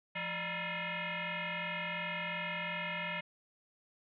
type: tone with frequency modulation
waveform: sine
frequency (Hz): 172.1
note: F3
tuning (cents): -25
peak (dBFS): -35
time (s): 0.15-3.21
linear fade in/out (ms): 10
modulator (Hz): 387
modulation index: 6.9
effects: none